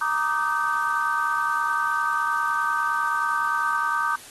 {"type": "chord", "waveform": "sine", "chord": "Eb major seventh", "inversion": "second", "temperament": "equal with one note detuned", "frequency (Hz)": [932.3, 1174.7, 1244.5, 1541.9], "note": ["Bb5", "D6", "Eb6", "G6"], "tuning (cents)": [0, 0, 0, -29], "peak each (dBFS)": [-29, -26, -27, -26], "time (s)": [0.01, 4.16], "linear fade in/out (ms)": 5, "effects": ["white hiss -44 dBFS RMS until 4.3 s", "AAC 32 kbps"]}